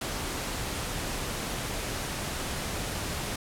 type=noise; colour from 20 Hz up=pink; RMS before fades=-33 dBFS; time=0.01-3.36 s; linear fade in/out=5 ms; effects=low-pass 12000 Hz 12 dB/octave